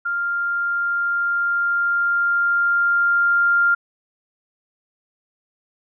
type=tone with level ramp; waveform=sine; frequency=1396.9 Hz; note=F6; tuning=in tune; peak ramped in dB=-20 to -13 dBFS; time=0.05-3.75 s; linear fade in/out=10 ms; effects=none